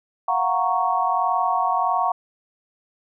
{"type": "chord", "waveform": "sine", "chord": "Gb major seventh", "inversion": "third", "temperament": "equal", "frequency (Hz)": [698.5, 740, 932.3, 1108.7], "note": ["F5", "Gb5", "Bb5", "Db6"], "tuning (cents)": [0, 0, 0, 0], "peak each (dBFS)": [-26, -23, -24, -23], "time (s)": [0.28, 2.12], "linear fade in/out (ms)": 5, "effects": []}